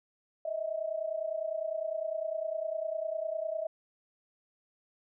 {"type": "tone pair together", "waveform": "sine", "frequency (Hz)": [622.3, 652.2], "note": ["D#5", "E5"], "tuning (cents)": [0, -19], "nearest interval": "minor second", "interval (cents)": 81, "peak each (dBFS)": [-35, -34], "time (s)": [0.45, 3.67], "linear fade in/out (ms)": 5, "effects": []}